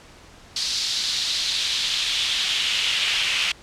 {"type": "noise with high-pass filter sweep", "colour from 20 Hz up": "brown", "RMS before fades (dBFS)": -23, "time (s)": [0.56, 3.52], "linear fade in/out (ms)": 5, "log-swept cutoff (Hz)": [4500, 2700], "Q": 2.7, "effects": ["pink hiss -47 dBFS RMS until 3.62 s", "low-pass 7000 Hz 12 dB/octave"]}